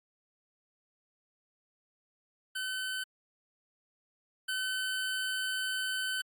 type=tone pair in turn; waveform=25% pulse; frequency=1522 / 1522 Hz; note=F#6 / F#6; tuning=+48 / +48 cents; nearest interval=unison; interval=0 cents; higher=neither; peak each=-30 / -28 dBFS; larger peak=second; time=2.55-3.04 / 4.48-6.22 s; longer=second; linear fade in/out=10 ms; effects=AAC 64 kbps